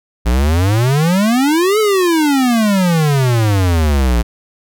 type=exponential two-way sweep; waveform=square; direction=up then down; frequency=55.8 to 441.5 to 55.8 Hz; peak=-11 dBFS; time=0.25-4.23 s; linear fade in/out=20 ms; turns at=1.79 s; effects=none